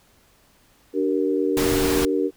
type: chord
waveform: sine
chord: G minor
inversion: second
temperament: equal with one note detuned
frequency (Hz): 293.7 / 381.9 / 466.2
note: D4 / G4 / Bb4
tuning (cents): 0 / -45 / 0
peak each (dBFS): -23 / -23 / -24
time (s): 0.93-2.31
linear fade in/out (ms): 50
type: noise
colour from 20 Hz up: pink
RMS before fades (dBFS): -25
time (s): 1.57-2.05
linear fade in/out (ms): 0
effects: pink hiss -58 dBFS RMS until 2.36 s